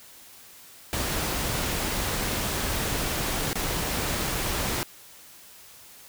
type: noise with dropouts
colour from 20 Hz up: pink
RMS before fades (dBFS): -28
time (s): 0.93-4.83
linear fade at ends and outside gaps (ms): 0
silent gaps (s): 3.531-3.555
effects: white hiss -49 dBFS RMS until 6.08 s